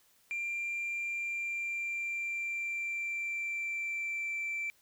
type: tone with pitch glide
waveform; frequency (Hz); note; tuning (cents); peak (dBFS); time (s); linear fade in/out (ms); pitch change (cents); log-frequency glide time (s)
sine; 2378 to 2338; D7 to D7; +21 to -8; -31; 0.31-4.7; 0; -29; 1.14-4.36
effects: tanh soft clip ceiling -31 dBFS + white hiss -67 dBFS RMS until 4.81 s